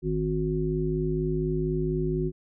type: harmonic tone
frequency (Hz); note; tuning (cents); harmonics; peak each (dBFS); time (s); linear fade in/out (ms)
52.1; G#1; +6; 1 / 3 / 5 / 7; -32 / -28 / -34 / -28; 0.02-2.32; 50
effects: none